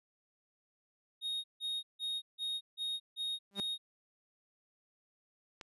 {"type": "tone bursts", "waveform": "triangle", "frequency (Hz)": 3729, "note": "A#7", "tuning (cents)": 0, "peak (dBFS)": -33, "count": 7, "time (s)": [1.21, 3.78], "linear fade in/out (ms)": 50, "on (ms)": 230, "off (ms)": 160}
{"type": "tone with exponential growth", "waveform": "sawtooth", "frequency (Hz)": 198.8, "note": "G3", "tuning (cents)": 25, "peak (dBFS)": -32, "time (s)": [3.51, 3.6], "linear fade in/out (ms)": 0, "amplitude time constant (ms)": 19}
{"type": "click", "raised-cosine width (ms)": 0.2, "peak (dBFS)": -29, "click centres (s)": 5.612}
{"effects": ["resampled to 32000 Hz"]}